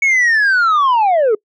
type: linear sweep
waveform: sine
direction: down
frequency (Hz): 2231 to 405.1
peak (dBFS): -7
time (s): 0.02-1.35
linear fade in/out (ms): 5
effects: noise-tail reverb RT60 0.1 s tail -26 dB re dry + tanh soft clip ceiling -9 dBFS